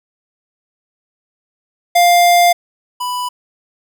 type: tone pair in turn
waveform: square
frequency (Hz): 700 / 989.9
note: F5 / B5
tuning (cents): +4 / +4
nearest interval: tritone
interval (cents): 600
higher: second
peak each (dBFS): -8 / -19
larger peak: first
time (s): 1.95-2.53 / 3-3.29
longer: first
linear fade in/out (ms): 10
effects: none